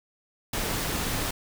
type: noise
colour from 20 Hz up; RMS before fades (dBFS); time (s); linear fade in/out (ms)
pink; -29; 0.53-1.31; 5
effects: none